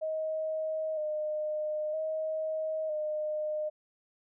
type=tone with vibrato; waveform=sine; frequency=620 Hz; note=D#5; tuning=6 cents flat; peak=-30 dBFS; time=0.01-3.7 s; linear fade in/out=20 ms; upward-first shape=square; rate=0.52 Hz; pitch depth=27 cents each way; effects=none